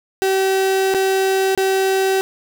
35% pulse tone with dropouts, 383.5 Hz, G4, 38 cents flat, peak -13 dBFS, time 0.22-2.21 s, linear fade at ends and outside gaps 0 ms, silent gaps 0.94-0.946 / 1.55-1.576 s, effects 9-bit

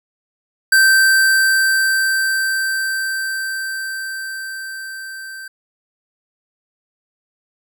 square tone with level ramp, 1558 Hz, G6, 11 cents flat, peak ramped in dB -9 to -31 dBFS, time 0.72-5.48 s, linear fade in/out 5 ms, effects none

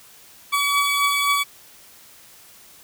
20% pulse beating tone pair, 1138 / 1141.8 Hz, C#6 / D6, +45 / -49 cents, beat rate 3.8 Hz, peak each -14 / -21 dBFS, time 0.52-1.44 s, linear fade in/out 20 ms, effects white hiss -48 dBFS RMS until 2.83 s

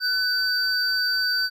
triangle tone pair together, 1500 / 4648 Hz, F#6 / D8, +23 / -19 cents, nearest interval octave + minor sixth, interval 1958 cents, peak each -22 dBFS, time 0-1.5 s, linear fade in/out 50 ms, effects none

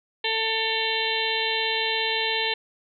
harmonic tone with a mistuned harmonic, 445.7 Hz, A4, 22 cents sharp, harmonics 1 / 2 / 4 / 5 / 6 / 7 / 8 / 9, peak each -31 / -31 / -31 / -31 / -31 / -31 / -31 / -31 dBFS, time 0.24-2.54 s, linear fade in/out 5 ms, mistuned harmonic 6, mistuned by +44 cents, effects none

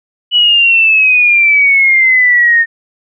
sine exponential sweep, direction down, 2960 to 1829 Hz, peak -5 dBFS, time 0.31-2.66 s, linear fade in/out 50 ms, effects none

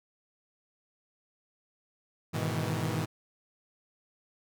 sawtooth chord, E major seventh, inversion first, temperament equal with one note detuned, 103.83 / 123.47 / 155.56 / 163.2 Hz, G#2 / B2 / D#3 / E3, 0 / 0 / 0 / -17 cents, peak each -31 dBFS, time 2.33-3.06 s, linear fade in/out 20 ms, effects none

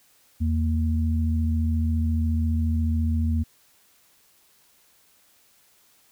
sine tone pair together, 81.82 / 231.1 Hz, E2 / A#3, -12 / -15 cents, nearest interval octave + tritone, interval 1797 cents, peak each -21 / -27 dBFS, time 0.4-3.44 s, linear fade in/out 20 ms, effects white hiss -60 dBFS RMS until 6.11 s

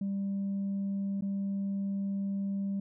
sine tone with dropouts, 197.3 Hz, G3, 11 cents sharp, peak -28 dBFS, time 0.01-2.8 s, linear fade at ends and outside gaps 5 ms, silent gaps 1.21-1.221 s, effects tanh soft clip ceiling -28 dBFS

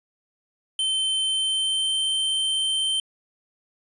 square tone with pitch glide, 3091 to 3112 Hz, G7 to G7, -25 to -13 cents, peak -22 dBFS, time 0.79-3 s, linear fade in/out 2 ms, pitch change +12 cents, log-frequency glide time 1.22-1.94 s, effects resampled to 24000 Hz

